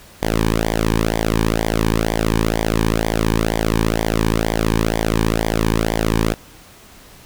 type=tone with flanger; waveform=sawtooth; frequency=55 Hz; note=A1; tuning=in tune; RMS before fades=-18 dBFS; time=0.22-6.34 s; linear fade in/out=5 ms; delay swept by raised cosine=0.73 to 1.51 ms; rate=2.1 Hz; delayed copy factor=-0.9; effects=pink hiss -44 dBFS RMS until 7.25 s